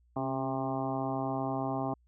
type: harmonic tone with a mistuned harmonic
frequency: 132.7 Hz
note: C3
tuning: 25 cents sharp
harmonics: 1 / 2 / 3 / 4 / 5 / 6 / 7 / 8 / 9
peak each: -38 / -35 / -41 / -46 / -37 / -37 / -44 / -41 / -48 dBFS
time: 0.16-1.94 s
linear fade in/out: 5 ms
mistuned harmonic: 2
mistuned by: +31 cents
effects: added 60 Hz sine -63 dBFS peak until 2.07 s